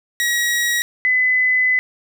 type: tone pair in turn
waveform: sawtooth / sine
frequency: 1907 / 2013 Hz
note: A#6 / B6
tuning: +39 / +33 cents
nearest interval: minor second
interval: 94 cents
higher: second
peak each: -13 / -13 dBFS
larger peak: neither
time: 0.2-0.82 / 1.05-1.79 s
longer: second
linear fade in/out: 0 ms
effects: none